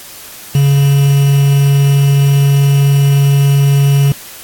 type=tone with quantisation; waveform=triangle; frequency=140 Hz; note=C#3; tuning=18 cents sharp; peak=-4 dBFS; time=0.55-4.12 s; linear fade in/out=2 ms; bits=4; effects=white hiss -32 dBFS RMS until 4.43 s + AAC 64 kbps

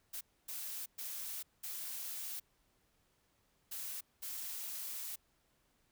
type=noise bursts at uneven times; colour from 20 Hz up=blue; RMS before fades=-43 dBFS; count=6; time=0.13-0.21 / 0.48-0.86 / 0.98-1.43 / 1.63-2.4 / 3.71-4.01 / 4.22-5.16 s; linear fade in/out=10 ms; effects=pink hiss -75 dBFS RMS until 5.91 s

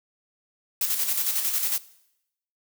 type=noise with tremolo; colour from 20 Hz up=blue; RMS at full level=-24 dBFS; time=0.81-1.78 s; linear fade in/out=2 ms; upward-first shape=square; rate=11 Hz; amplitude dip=45%; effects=noise-tail reverb RT60 0.8 s tail -19 dB re dry

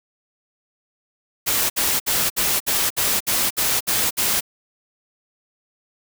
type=noise bursts; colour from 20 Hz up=white; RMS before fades=-20 dBFS; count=10; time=1.46-4.409 s; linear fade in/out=20 ms; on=240 ms; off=61 ms; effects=none

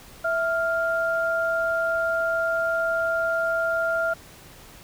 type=tone pair together; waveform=sine; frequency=659.2 / 1396.9 Hz; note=E5 / F6; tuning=0 / 0 cents; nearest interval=octave + minor second; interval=1300 cents; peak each=-24 dBFS; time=0.24-4.14 s; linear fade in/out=10 ms; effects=pink hiss -47 dBFS RMS until 4.83 s

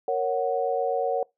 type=chord; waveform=sine; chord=F# major; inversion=first; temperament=equal; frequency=466.2 / 554.4 / 740 Hz; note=A#4 / C#5 / F#5; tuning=0 / 0 / 0 cents; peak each=-27 / -27 / -27 dBFS; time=0.08-1.23 s; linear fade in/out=2 ms; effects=noise-tail reverb RT60 0.2 s tail -25 dB re dry

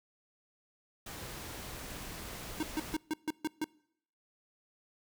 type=noise; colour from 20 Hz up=pink; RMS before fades=-44 dBFS; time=1.06-2.96 s; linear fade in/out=5 ms
type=tone bursts; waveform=square; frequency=311.1 Hz; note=D#4; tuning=in tune; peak=-31 dBFS; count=7; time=2.6-3.643 s; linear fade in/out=2 ms; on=29 ms; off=140 ms
effects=noise-tail reverb RT60 0.7 s tail -24 dB re dry

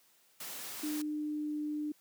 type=noise; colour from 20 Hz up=white; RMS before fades=-43 dBFS; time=0.4-1.02 s; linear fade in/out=5 ms
type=tone with pitch glide; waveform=sine; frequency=301.7 to 299.8 Hz; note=D4 to D4; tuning=+47 to +36 cents; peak=-33 dBFS; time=0.83-1.92 s; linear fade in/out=5 ms; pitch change=-11 cents; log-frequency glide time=1-1.61 s
effects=white hiss -67 dBFS RMS until 2 s + high-pass 150 Hz 12 dB/octave

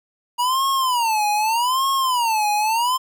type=tone with vibrato; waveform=square; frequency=951 Hz; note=A#5; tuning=34 cents sharp; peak=-18 dBFS; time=0.38-2.98 s; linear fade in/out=20 ms; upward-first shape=sine; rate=0.82 Hz; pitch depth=230 cents each way; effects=10-bit

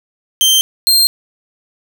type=tone pair in turn; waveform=sawtooth; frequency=3136 / 4186 Hz; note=G7 / C8; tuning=0 / 0 cents; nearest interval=perfect fourth; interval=500 cents; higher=second; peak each=-5 dBFS; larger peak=neither; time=0.41-0.61 / 0.87-1.07 s; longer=neither; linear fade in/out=0 ms; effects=none

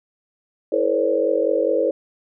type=tone cluster; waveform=sine; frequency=328.8 / 432.3 / 482.7 / 528 / 572 Hz; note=E4 / A4 / B4 / C5 / D5; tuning=-4 / -31 / -40 / +16 / -46 cents; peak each=-25 / -23 / -23 / -21 / -24 dBFS; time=0.72-1.91 s; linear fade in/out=5 ms; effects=none

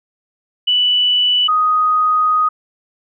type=tone pair in turn; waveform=sine; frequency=2968 / 1247.9 Hz; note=F#7 / D#6; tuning=+5 / +5 cents; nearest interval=octave + minor third; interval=1500 cents; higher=first; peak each=-11 / -11 dBFS; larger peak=neither; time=0.67-1.48 / 1.48-2.49 s; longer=second; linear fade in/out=10 ms; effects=none

